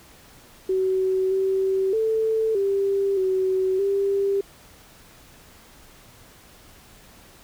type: tone with pitch steps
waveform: sine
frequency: 377 / 383.2 / 442.6 / 394.5 / 376.7 / 396 Hz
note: F#4 / G4 / A4 / G4 / F#4 / G4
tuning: +32 / -39 / +10 / +11 / +31 / +18 cents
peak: -19 dBFS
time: 0.69-4.41 s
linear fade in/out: 5 ms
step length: 620 ms
effects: pink hiss -50 dBFS RMS until 7.43 s

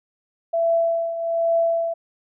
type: tone with tremolo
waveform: sine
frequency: 668 Hz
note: E5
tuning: 23 cents sharp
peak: -15 dBFS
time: 0.53-1.94 s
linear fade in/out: 10 ms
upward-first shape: triangle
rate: 1.2 Hz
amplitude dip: 70%
effects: none

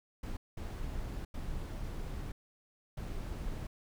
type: noise bursts at uneven times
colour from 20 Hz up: brown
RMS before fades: -39 dBFS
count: 4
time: 0.23-0.37 / 0.57-1.25 / 1.34-2.32 / 2.97-3.67 s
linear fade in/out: 5 ms
effects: none

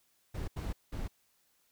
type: noise bursts at uneven times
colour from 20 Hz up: brown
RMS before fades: -37 dBFS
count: 3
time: 0.34-0.48 / 0.56-0.73 / 0.92-1.08 s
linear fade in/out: 10 ms
effects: white hiss -72 dBFS RMS until 1.71 s

